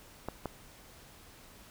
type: clicks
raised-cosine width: 1 ms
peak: -21 dBFS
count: 2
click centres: 0.286 / 0.457 s
effects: pink hiss -55 dBFS RMS until 1.7 s